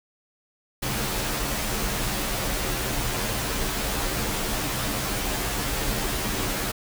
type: noise with comb filter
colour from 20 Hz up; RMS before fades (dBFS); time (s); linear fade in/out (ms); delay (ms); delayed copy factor
pink; -27; 0.82-6.72; 10; 12; -0.95
effects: none